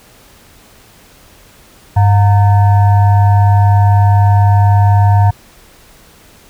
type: tone with frequency modulation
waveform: sine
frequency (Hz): 100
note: G2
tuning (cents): +35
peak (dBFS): -5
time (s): 1.96-5.31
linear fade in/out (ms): 10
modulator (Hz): 818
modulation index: 0.5
effects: pink hiss -43 dBFS RMS until 6.49 s